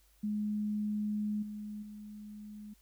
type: tone with level steps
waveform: sine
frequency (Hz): 210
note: G#3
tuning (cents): +19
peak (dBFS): -31 / -39 / -44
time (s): 0.23-2.74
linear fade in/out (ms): 10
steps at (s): 1.42 / 1.82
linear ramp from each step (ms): 10
effects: added 50 Hz sine -65 dBFS peak until 2.81 s + white hiss -69 dBFS RMS until 2.81 s